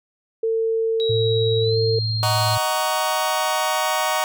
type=tone; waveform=sine; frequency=450 Hz; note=A4; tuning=39 cents sharp; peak=-18 dBFS; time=0.43-1.99 s; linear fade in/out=5 ms
type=tone with pitch glide; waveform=sine; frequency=3860 to 4209 Hz; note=B7 to C8; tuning=-40 to +9 cents; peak=-25 dBFS; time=1-2.55 s; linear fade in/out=0 ms; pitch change=+149 cents; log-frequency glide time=1.6-1.78 s
type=tone with tremolo; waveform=sine; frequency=110 Hz; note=A2; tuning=in tune; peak=-20 dBFS; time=1.09-2.58 s; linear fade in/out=10 ms; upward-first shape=triangle; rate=19 Hz; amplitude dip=25%
type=chord; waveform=sawtooth; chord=D# minor seventh; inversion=none; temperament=just; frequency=622.3 / 746.7 / 933.4 / 1120.1 Hz; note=D#5 / F#5 / A#5 / C#6; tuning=0 / +16 / +2 / +18 cents; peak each=-21 dBFS; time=2.23-4.24 s; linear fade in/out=0 ms
effects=none